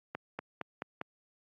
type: accelerating click train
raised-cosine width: 0.5 ms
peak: -21 dBFS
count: 5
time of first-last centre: 0.15-1.014 s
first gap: 240 ms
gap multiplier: 0.93
effects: high-pass 150 Hz 12 dB/octave + AAC 64 kbps